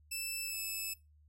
10% pulse tone with pitch glide, 2643 to 2610 Hz, E7 to E7, +4 to -18 cents, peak -29 dBFS, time 0.11-0.94 s, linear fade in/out 10 ms, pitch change -22 cents, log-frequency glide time 0.43-0.58 s, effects noise-tail reverb RT60 0.2 s tail -17 dB re dry + added 75 Hz sine -61 dBFS peak until 1.28 s

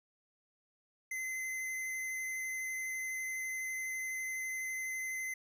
square tone with vibrato, 2054 Hz, C7, 33 cents flat, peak -37 dBFS, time 1.11-5.34 s, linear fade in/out 5 ms, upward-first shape sine, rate 12 Hz, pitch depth 10 cents each way, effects none

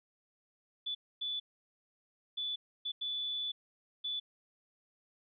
sine tone bursts at uneven times, 3469 Hz, A7, 25 cents flat, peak -34 dBFS, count 6, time 0.86-0.95 / 1.21-1.4 / 2.37-2.56 / 2.85-2.92 / 3.01-3.52 / 4.04-4.2 s, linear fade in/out 10 ms, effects none

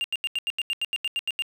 triangle tone bursts, 2800 Hz, F7, 4 cents sharp, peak -22 dBFS, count 13, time 0.01-1.422 s, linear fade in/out 0 ms, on 32 ms, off 83 ms, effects none

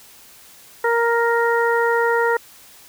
harmonic tone, 466.9 Hz, A#4, 3 cents sharp, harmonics 1 / 2 / 3 / 4, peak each -18 / -21 / -23 / -24 dBFS, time 0.84-2.37 s, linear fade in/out 5 ms, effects white hiss -46 dBFS RMS until 2.88 s

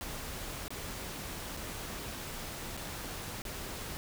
pink noise with dropouts, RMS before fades -41 dBFS, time 0.01-3.97 s, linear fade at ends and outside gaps 0 ms, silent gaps 0.681-0.705 / 1.567-1.572 / 2.768-2.774 / 3.419-3.452 s, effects none

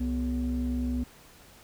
sine tone pair together, 65.4 / 246.9 Hz, C2 / B3, 0 / 0 cents, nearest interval octave + major seventh, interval 2300 cents, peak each -28 / -27 dBFS, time 0-1.04 s, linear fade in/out 10 ms, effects tanh soft clip ceiling -23 dBFS + pink hiss -54 dBFS RMS until 1.63 s

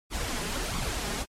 pink noise with flanger, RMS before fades -31 dBFS, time 0.1-1.26 s, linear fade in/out 50 ms, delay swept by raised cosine 0.85 to 4.95 ms, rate 1.5 Hz, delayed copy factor +0.55, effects low-pass 10000 Hz 12 dB/octave + MP3 64 kbps

